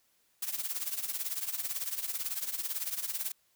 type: noise with tremolo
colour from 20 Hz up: blue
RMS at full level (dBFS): -32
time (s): 0.42-3.32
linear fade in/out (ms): 5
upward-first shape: triangle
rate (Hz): 18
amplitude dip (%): 85
effects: white hiss -71 dBFS RMS until 3.55 s